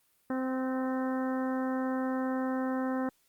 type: harmonic tone with a mistuned harmonic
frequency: 260 Hz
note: C4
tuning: 11 cents flat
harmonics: 1 / 2 / 3 / 4 / 5 / 6 / 7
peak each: -30 / -36 / -40 / -42 / -44 / -46 / -47 dBFS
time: 0.3-3.09 s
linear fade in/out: 2 ms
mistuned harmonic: 6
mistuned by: -18 cents
effects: white hiss -70 dBFS RMS until 3.28 s + Opus 32 kbps